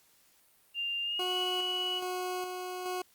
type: tone with pitch glide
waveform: sine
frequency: 2794 to 2938 Hz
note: F7 to F#7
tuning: 0 to -13 cents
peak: -31 dBFS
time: 0.74-2.02 s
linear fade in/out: 50 ms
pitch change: +87 cents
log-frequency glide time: 1.03-1.3 s
type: tone with tremolo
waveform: 20% pulse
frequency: 365 Hz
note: F#4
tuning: 24 cents flat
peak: -28 dBFS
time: 1.19-3.02 s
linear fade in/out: 5 ms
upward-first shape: square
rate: 1.2 Hz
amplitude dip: 35%
effects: white hiss -65 dBFS RMS until 3.14 s + Opus 48 kbps